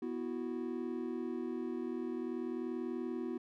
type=chord; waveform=triangle; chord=B suspended fourth; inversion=none; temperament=equal; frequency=246.9 / 329.6 / 370 Hz; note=B3 / E4 / F#4; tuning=0 / 0 / 0 cents; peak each=-38 / -39 / -39 dBFS; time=0.02-3.38 s; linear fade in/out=5 ms; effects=none